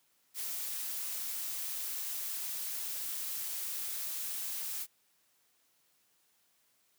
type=noise; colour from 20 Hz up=blue; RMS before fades=-38 dBFS; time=0.34-4.87 s; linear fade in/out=50 ms; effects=white hiss -72 dBFS RMS until 6.98 s + high-pass 100 Hz 12 dB/octave